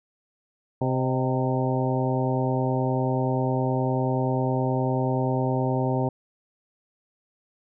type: harmonic tone with a mistuned harmonic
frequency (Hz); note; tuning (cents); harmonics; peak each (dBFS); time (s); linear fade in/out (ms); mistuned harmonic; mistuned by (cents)
130; C3; -11; 1 / 2 / 3 / 4 / 5 / 6 / 7; -25 / -28 / -30 / -31 / -32 / -33 / -33; 0.81-6.09; 5; 5; -57
effects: none